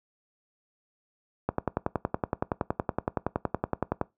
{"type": "click train", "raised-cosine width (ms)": 1, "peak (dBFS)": -11, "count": 28, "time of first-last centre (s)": [1.49, 4.013], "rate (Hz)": 10.7, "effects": ["noise-tail reverb RT60 0.2 s tail -21 dB re dry", "high-pass 60 Hz 12 dB/octave"]}